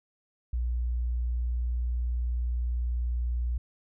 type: tone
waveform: sine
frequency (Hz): 60.1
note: B1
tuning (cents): -46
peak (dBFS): -26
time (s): 0.53-3.58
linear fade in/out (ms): 5
effects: none